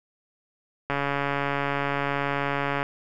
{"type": "click train", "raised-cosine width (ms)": 0.5, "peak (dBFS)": -11, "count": 273, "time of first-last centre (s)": [0.9, 2.829], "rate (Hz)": 141, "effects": []}